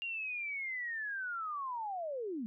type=linear sweep; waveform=sine; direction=down; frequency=2800 to 207.7 Hz; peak=-36 dBFS; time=0.02-2.46 s; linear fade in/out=0 ms; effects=none